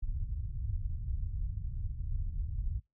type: low-pass noise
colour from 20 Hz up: pink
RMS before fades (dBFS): -35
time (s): 0.02-2.8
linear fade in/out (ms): 10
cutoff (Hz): 100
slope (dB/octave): 24
effects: noise-tail reverb RT60 0.2 s tail -23 dB re dry